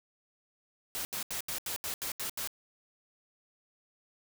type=noise bursts; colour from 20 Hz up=white; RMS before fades=-36 dBFS; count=9; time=0.95-2.474 s; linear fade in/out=0 ms; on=100 ms; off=78 ms; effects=none